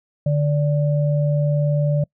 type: tone pair together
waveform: sine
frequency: 146.83 / 581.9 Hz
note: D3 / D5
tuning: 0 / -16 cents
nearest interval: 2 octaves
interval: 2384 cents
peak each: -16 / -24 dBFS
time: 0.26-2.04 s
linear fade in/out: 5 ms
effects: noise-tail reverb RT60 0.1 s tail -26 dB re dry